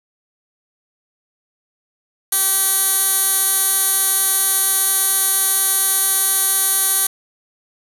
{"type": "tone with band-pass filter", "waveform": "15% pulse", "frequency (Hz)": 385.1, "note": "G4", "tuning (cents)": -31, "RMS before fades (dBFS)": -17, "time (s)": [2.32, 7.07], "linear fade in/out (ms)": 5, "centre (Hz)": 11000, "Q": 3.3, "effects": ["7-bit"]}